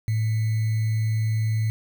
sine tone with sample-and-hold, 110 Hz, A2, in tune, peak -20 dBFS, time 0.08-1.7 s, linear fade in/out 0 ms, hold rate 2100 Hz, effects none

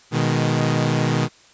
sawtooth chord, G# minor, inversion first, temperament equal, 123.47 / 155.56 / 207.7 Hz, B2 / D#3 / G#3, 0 / 0 / 0 cents, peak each -17 / -17 / -22 dBFS, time 0.11-1.29 s, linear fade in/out 50 ms, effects white hiss -51 dBFS RMS until 1.53 s + resampled to 16000 Hz

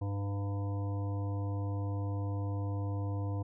harmonic tone, 100 Hz, G2, 35 cents sharp, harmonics 1 / 3 / 5 / 7 / 9 / 10, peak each -32 / -42 / -46 / -49 / -51 / -52 dBFS, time 0.01-3.43 s, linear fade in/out 10 ms, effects none

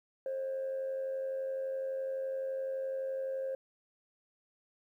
sine tone with amplitude modulation, 532 Hz, C5, 29 cents sharp, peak -30 dBFS, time 0.26-3.55 s, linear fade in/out 2 ms, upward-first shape sine, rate 91.8 Hz, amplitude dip 45%, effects tanh soft clip ceiling -30 dBFS + 12-bit

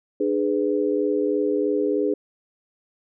sine chord, G# diminished, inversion second, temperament just, 299 / 415.3 / 498.4 Hz, D4 / G#4 / B4, +31 / 0 / +16 cents, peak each -24 / -22 / -26 dBFS, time 0.2-2.14 s, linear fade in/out 5 ms, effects none

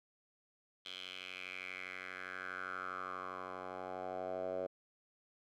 10% pulse tone with band-pass filter sweep, 92.4 Hz, F#2, 2 cents flat, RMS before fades -44 dBFS, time 0.85-4.67 s, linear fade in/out 10 ms, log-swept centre 3300 to 580 Hz, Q 4.7, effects none

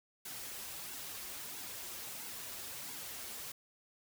white noise with flanger, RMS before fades -45 dBFS, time 0.25-3.52 s, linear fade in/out 5 ms, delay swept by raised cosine 1.6 to 6.9 ms, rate 1.5 Hz, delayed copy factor -0.65, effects none

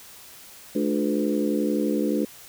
harmonic tone with a mistuned harmonic, 71.5 Hz, D2, 46 cents flat, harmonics 3 / 4 / 5 / 6 / 7, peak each -26 / -25 / -29 / -31 / -30 dBFS, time 0.75-2.25 s, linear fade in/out 5 ms, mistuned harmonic 4, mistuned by +57 cents, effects white hiss -46 dBFS RMS until 2.48 s

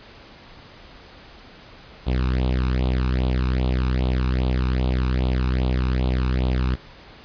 sawtooth tone with flanger, 63.4 Hz, B1, 46 cents sharp, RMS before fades -21 dBFS, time 2.06-6.76 s, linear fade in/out 20 ms, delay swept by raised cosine 0.27 to 0.79 ms, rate 2.5 Hz, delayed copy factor +0.95, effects pink hiss -45 dBFS RMS until 7.24 s + resampled to 11025 Hz

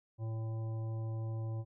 harmonic tone with a mistuned harmonic, 111.7 Hz, A2, 27 cents sharp, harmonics 1 / 3 / 5 / 7 / 9, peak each -35 / -50 / -52 / -57 / -60 dBFS, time 0.18-1.65 s, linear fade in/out 50 ms, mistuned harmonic 3, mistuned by +16 cents, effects none

